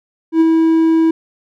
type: tone with ADSR envelope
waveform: triangle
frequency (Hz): 324.7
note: E4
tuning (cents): -26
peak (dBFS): -4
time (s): 0.32-1.11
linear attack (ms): 86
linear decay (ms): 26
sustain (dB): -3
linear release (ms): 5
effects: none